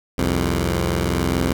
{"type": "tone pair together", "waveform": "10% pulse", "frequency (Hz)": [64.9, 86.76], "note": ["C2", "F2"], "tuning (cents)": [-13, -11], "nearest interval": "perfect fourth", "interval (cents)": 502, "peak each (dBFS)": -13, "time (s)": [0.18, 1.53], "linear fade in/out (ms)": 5, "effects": []}